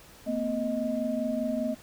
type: tone cluster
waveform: sine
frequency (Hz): 229.1 / 254.1 / 625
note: A#3 / B3 / D#5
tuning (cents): -30 / +49 / +8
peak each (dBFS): -31 / -31 / -31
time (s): 0.26-1.75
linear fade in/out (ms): 20
effects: pink hiss -52 dBFS RMS until 1.82 s